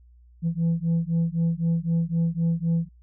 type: beating tone pair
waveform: sine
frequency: 164.81 / 168.71 Hz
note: E3 / E3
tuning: 0 / +40 cents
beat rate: 3.9 Hz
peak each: -22 dBFS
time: 0.42-2.89 s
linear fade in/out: 50 ms
effects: tanh soft clip ceiling -18 dBFS + added 60 Hz sine -50 dBFS peak until 3.02 s